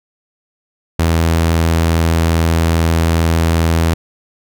sawtooth tone, 82.41 Hz, E2, in tune, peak -7 dBFS, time 0.99-3.94 s, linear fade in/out 5 ms, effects none

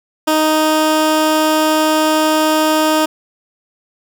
15% pulse tone, 311.1 Hz, D#4, in tune, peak -5 dBFS, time 0.27-3.06 s, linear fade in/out 10 ms, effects none

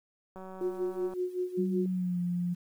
click train, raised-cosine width 1 ms, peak -32 dBFS, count 147, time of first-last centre 0.36-1.137 s, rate 188 Hz
sine tone with tremolo, 363.1 Hz, F#4, 33 cents flat, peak -27 dBFS, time 0.61-1.86 s, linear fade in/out 2 ms, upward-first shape sine, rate 5.3 Hz, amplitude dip 80%
sine tone with pitch glide, 189 to 176.34 Hz, F#3 to F3, +37 to +17 cents, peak -28 dBFS, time 1.57-2.55 s, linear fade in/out 20 ms, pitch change -120 cents, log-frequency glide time 1.77-2.2 s
effects 10-bit

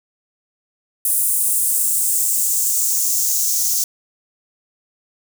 blue noise with high-pass filter sweep, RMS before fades -18 dBFS, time 1.05-3.84 s, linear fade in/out 2 ms, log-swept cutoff 9500 to 5900 Hz, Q 2.8, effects none

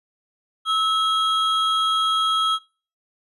triangle tone pair together, 1300 / 3276 Hz, E6 / G#7, -24 / -24 cents, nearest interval octave + major third, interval 1600 cents, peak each -18 / -21 dBFS, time 0.65-2.59 s, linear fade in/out 50 ms, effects noise-tail reverb RT60 0.4 s tail -23 dB re dry + resampled to 32000 Hz

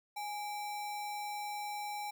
sine tone with sample-and-hold, 830 Hz, G#5, 1 cent flat, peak -37 dBFS, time 0.16-2.11 s, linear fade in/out 10 ms, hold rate 3150 Hz, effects none

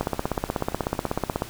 two click trains, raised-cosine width 1 ms, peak -9 / -24 dBFS, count 24 / 12, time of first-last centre 0.01-1.421 / 0.03-1.297 s, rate 16.3 / 8.68 Hz, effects pink hiss -41 dBFS RMS until 1.49 s

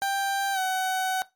30% pulse tone with pitch glide, 788 to 751.5 Hz, G5 to F#5, +9 to +27 cents, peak -22 dBFS, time 0.02-1.22 s, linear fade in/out 0 ms, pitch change -82 cents, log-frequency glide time 0.53-0.59 s, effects noise-tail reverb RT60 0.2 s tail -18 dB re dry + Opus 48 kbps

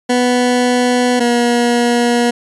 20% pulse tone pair in turn, 247.1 / 239.5 Hz, B3 / A#3, +1 / +47 cents, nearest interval minor second, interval 54 cents, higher first, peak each -6 dBFS, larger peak neither, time 0.09-1.2 / 1.2-2.31 s, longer neither, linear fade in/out 10 ms, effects resampled to 24000 Hz

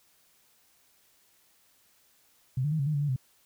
sine tone with pitch steps, 129.4 / 148.2 / 157.8 / 138.1 / 153 / 143.1 / 146.3 / 129.3 Hz, C3 / D3 / D#3 / C#3 / D#3 / D3 / D3 / C3, -19 / +16 / +25 / -6 / -29 / -45 / -6 / -20 cents, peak -25 dBFS, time 2.57-3.162 s, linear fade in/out 5 ms, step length 74 ms, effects white hiss -65 dBFS RMS until 3.45 s

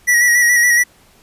square tone with vibrato, 1925 Hz, B6, 45 cents flat, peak -10 dBFS, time 0.07-0.84 s, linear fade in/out 20 ms, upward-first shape square, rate 7.1 Hz, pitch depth 30 cents each way, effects pink hiss -50 dBFS RMS until 1.22 s + resampled to 32000 Hz

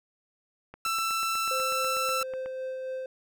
click train, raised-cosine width 0.5 ms, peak -28 dBFS, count 15, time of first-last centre 0.74-2.46 s, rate 8.14 Hz
sawtooth tone, 1333 Hz, E6, 19 cents sharp, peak -23 dBFS, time 0.85-2.23 s, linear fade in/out 2 ms
triangle tone with tremolo, 520 Hz, C5, 11 cents flat, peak -29 dBFS, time 1.51-3.06 s, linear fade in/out 2 ms, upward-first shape sine, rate 3.7 Hz, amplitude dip 25%
effects none

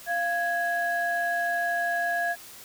sine tone pair together, 692.8 / 1661.2 Hz, F5 / G#6, -14 / 0 cents, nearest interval octave + minor third, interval 1514 cents, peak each -26 dBFS, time 0.06-2.36 s, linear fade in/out 50 ms, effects tanh soft clip ceiling -18 dBFS + white hiss -46 dBFS RMS until 2.64 s

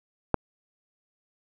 click, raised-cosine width 1 ms, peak -6 dBFS, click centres 0.343 s, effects none

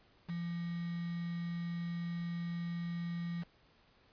sine tone with quantisation, 171.1 Hz, F3, 35 cents flat, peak -36 dBFS, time 0.28-3.44 s, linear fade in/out 20 ms, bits 8, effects pink hiss -67 dBFS RMS until 4.12 s + resampled to 11025 Hz

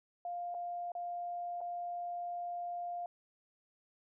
sine tone with dropouts, 701 Hz, F5, 6 cents sharp, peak -37 dBFS, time 0.25-3.06 s, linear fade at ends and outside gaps 2 ms, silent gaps 0.543-0.547 / 0.919-0.951 / 1.607-1.613 s, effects none

